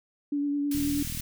sine tone with vibrato, 287.1 Hz, D4, 39 cents flat, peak -25 dBFS, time 0.32-1.03 s, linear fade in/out 5 ms, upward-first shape sine, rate 9.4 Hz, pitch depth 17 cents each way
white high-pass noise, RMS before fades -37 dBFS, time 0.71-1.21 s, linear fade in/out 5 ms, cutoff 2100 Hz, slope 12 dB/octave
click train, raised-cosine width 5 ms, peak -25 dBFS, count 19, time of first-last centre 0.75-1.199 s, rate 40.1 Hz
effects none

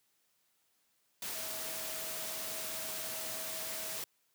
sine tone in noise, 642 Hz, E5, 46 cents flat, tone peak -49 dBFS, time 1.35-3.98 s, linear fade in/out 2 ms, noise white, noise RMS -40 dBFS, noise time 1.22-4.04 s, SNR -12 dB, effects white hiss -75 dBFS RMS until 4.34 s + high-pass 100 Hz 12 dB/octave

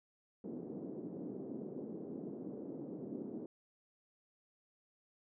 white band-pass noise, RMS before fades -45 dBFS, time 0.44-3.46 s, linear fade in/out 2 ms, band 180 to 390 Hz, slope 24 dB/octave, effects none

